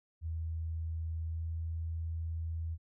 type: tone with pitch glide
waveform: sine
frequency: 81.2 to 81.86 Hz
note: E2 to E2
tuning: -26 to -12 cents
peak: -34 dBFS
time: 0.21-2.78 s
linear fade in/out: 50 ms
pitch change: +14 cents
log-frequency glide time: 1.29-1.42 s
effects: none